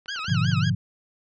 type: clicks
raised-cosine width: 0.3 ms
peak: -29 dBFS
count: 8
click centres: 0.059 / 0.161 / 0.192 / 0.245 / 0.296 / 0.346 / 0.447 / 0.517 s
type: tone with vibrato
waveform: 20% pulse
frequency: 1442 Hz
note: F#6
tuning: 45 cents flat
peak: -24 dBFS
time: 0.08-0.7 s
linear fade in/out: 5 ms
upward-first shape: sine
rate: 5.5 Hz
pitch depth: 240 cents each way
type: chord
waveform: sine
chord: G# diminished seventh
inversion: none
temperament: equal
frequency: 103.83 / 123.47 / 146.83 / 174.61 Hz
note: G#2 / B2 / D3 / F3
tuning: 0 / 0 / 0 / 0 cents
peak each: -25 dBFS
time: 0.28-0.75 s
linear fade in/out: 10 ms
effects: resampled to 16000 Hz